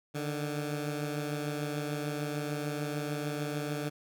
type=beating tone pair; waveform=15% pulse; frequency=146.83 / 153.53 Hz; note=D3 / D#3; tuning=0 / -23 cents; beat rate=6.7 Hz; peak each=-27 / -34 dBFS; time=0.14-3.9 s; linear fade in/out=20 ms; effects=none